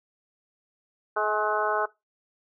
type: harmonic tone with a mistuned harmonic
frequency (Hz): 212.8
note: G#3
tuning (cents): +42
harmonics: 2 / 3 / 4 / 5 / 6 / 7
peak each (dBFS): -30 / -30 / -30 / -30 / -30 / -30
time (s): 1.16-1.86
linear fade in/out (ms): 10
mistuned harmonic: 4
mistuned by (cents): -20
effects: noise-tail reverb RT60 0.2 s tail -19 dB re dry